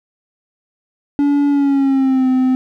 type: tone with pitch glide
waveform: triangle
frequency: 286 to 257.8 Hz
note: D4 to C4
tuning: -46 to -26 cents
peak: -9 dBFS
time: 1.19-2.55 s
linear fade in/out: 0 ms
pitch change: -180 cents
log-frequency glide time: 1.49-2.28 s
effects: none